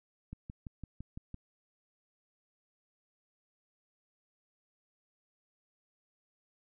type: click train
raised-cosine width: 5 ms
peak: -30 dBFS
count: 7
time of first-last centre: 0.33-1.344 s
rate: 5.92 Hz
effects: none